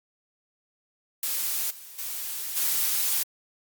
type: noise with level steps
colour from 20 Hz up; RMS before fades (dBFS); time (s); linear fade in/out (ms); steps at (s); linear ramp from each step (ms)
blue; -28 / -44 / -33 / -25; 1.23-3.23; 2; 1.7 / 1.98 / 2.56; 10
effects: Opus 48 kbps